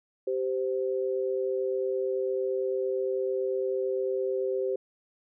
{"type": "tone pair together", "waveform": "sine", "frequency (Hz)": [389.1, 518], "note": ["G4", "C5"], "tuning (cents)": [-13, -17], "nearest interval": "perfect fourth", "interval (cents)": 496, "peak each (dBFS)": [-28, -30], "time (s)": [0.27, 4.76], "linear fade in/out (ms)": 5, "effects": []}